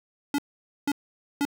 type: tone bursts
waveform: square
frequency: 285.4 Hz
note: D4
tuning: 49 cents flat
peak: -23 dBFS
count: 3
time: 0.34-1.452 s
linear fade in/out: 2 ms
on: 44 ms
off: 490 ms
effects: none